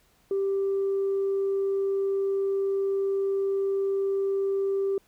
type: tone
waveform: sine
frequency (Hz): 392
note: G4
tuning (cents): 0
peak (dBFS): -22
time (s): 0.31-4.98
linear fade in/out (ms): 2
effects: tanh soft clip ceiling -20 dBFS + pink hiss -64 dBFS RMS until 5.07 s